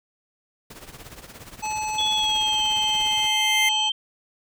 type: noise with tremolo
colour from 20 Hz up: pink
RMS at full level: -39 dBFS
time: 0.7-3.28 s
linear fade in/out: 5 ms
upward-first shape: triangle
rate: 17 Hz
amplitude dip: 80%
type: harmonic tone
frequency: 860 Hz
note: A5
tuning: 40 cents flat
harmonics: 1 / 3 / 5 / 7 / 9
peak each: -26 / -33 / -42 / -35 / -38 dBFS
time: 1.62-3.9 s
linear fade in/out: 20 ms
type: tone with pitch glide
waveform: sine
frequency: 3381 to 3136 Hz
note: G#7 to G7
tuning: +30 to 0 cents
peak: -21 dBFS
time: 1.98-3.92 s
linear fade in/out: 5 ms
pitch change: -130 cents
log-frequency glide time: 2.14-2.61 s
type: tone with exponential growth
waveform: square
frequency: 2093 Hz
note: C7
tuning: in tune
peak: -19 dBFS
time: 2.21-3.69 s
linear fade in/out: 5 ms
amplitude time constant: 320 ms
effects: none